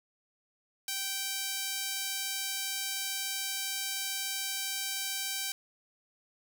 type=tone with high-pass filter; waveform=sawtooth; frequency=779 Hz; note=G5; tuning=11 cents flat; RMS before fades=-35 dBFS; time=0.88-5.52 s; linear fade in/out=2 ms; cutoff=3400 Hz; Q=0.62; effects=none